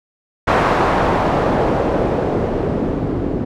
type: noise with low-pass filter sweep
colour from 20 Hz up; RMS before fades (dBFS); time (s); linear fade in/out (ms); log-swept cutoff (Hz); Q
white; -17; 0.47-3.45; 10; 1100 to 290; 1.1
effects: none